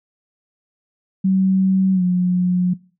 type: tone with pitch glide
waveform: sine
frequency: 190 to 180.17 Hz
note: F#3 to F#3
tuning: +46 to -46 cents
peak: -13 dBFS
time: 1.24-2.74 s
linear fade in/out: 10 ms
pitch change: -92 cents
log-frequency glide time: 1.93-2.03 s
effects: noise-tail reverb RT60 0.4 s tail -22 dB re dry